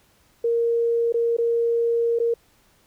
sine tone with dropouts, 466.2 Hz, A#4, in tune, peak -18 dBFS, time 0.44-2.34 s, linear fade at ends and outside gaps 5 ms, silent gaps 1.124-1.141 / 1.368-1.384 / 2.189-2.199 s, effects pink hiss -60 dBFS RMS until 2.86 s

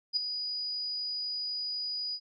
sine tone with ADSR envelope, 4924 Hz, D#8, 19 cents flat, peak -23 dBFS, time 0.13-2.2 s, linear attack 35 ms, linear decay 11 ms, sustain -9 dB, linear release 61 ms, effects none

